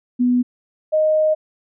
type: tone pair in turn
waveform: sine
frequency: 246.9 / 620.9 Hz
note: B3 / D#5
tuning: 0 / -4 cents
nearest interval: octave + major third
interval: 1596 cents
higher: second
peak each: -13 dBFS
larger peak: neither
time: 0.19-0.43 / 0.92-1.35 s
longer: second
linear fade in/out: 20 ms
effects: none